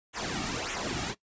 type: noise with flanger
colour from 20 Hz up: pink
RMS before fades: -33 dBFS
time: 0.13-1.15 s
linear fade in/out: 50 ms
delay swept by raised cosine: 0.21 to 2.01 ms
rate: 1.7 Hz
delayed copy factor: -0.75
effects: noise-tail reverb RT60 0.1 s tail -19 dB re dry + resampled to 16000 Hz